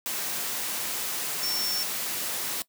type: tone in noise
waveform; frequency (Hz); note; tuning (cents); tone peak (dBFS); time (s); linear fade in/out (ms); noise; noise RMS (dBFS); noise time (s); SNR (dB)
sine; 5430; F8; -50; -27; 1.43-1.83; 0; white; -31; 0.06-2.62; +1
effects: noise-tail reverb RT60 0.1 s tail -19 dB re dry + high-pass 150 Hz 12 dB/octave